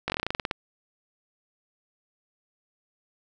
slowing click train, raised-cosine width 0.3 ms, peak -11 dBFS, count 13, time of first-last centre 0.08-0.512 s, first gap 19 ms, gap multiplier 1.11, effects none

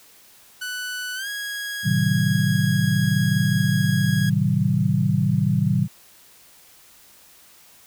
sawtooth tone with pitch glide, 1490 to 1653.3 Hz, F#6 to G#6, +12 to -8 cents, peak -24 dBFS, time 0.61-4.3 s, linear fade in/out 10 ms, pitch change +180 cents, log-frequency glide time 1.15-1.28 s
sine chord, A diminished seventh, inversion none, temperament equal with one note detuned, 110 / 130.81 / 155.56 / 189.87 Hz, A2 / C3 / Eb3 / Gb3, 0 / 0 / 0 / +45 cents, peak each -24 / -23 / -22 / -22 dBFS, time 1.83-5.88 s, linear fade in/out 50 ms
effects white hiss -51 dBFS RMS until 7.86 s

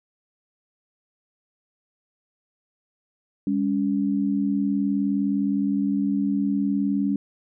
sine tone pair together, 201.6 / 281.1 Hz, G3 / C#4, +49 / +24 cents, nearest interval tritone, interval 575 cents, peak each -23 dBFS, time 3.47-7.16 s, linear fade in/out 2 ms, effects none

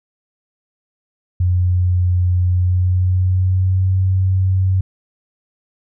sine tone with pitch glide, 89.9 to 94.1 Hz, F#2 to F#2, -49 to +30 cents, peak -12 dBFS, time 1.4-4.81 s, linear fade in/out 5 ms, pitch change +79 cents, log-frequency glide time 2.48-3.94 s, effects none

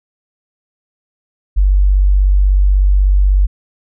sine tone, 48.16 Hz, G1, 30 cents flat, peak -7 dBFS, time 1.56-3.47 s, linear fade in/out 20 ms, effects none

